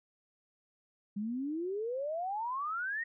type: exponential sweep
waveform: sine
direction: up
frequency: 197.9 to 1902 Hz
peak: -33 dBFS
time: 1.16-3.04 s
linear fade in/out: 10 ms
effects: none